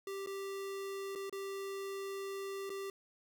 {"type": "tone with dropouts", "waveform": "square", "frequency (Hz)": 392, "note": "G4", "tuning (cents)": 0, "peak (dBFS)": -40, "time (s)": [0.07, 2.9], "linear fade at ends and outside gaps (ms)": 2, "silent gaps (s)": [[0.262, 0.271], [1.152, 1.157], [1.296, 1.326], [2.695, 2.701]], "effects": []}